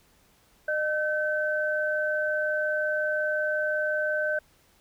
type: tone pair together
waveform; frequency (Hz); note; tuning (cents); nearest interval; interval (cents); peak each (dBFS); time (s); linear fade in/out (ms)
sine; 609 / 1534.6; D#5 / G6; -37 / -37; octave + major third; 1600; -27; 0.68-4.39; 5
effects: pink hiss -62 dBFS RMS until 4.8 s